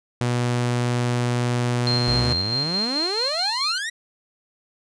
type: tone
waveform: sawtooth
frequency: 121.8 Hz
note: B2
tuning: 24 cents flat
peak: -16 dBFS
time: 0.21-2.33 s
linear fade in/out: 0 ms
type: tone with tremolo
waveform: sine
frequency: 4186 Hz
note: C8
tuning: in tune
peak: -21 dBFS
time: 1.87-3.78 s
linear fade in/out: 0 ms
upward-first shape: square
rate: 4.6 Hz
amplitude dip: 35%
type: exponential sweep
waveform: sawtooth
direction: up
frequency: 47 to 1958 Hz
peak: -22 dBFS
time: 2.07-3.9 s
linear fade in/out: 10 ms
effects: resampled to 22050 Hz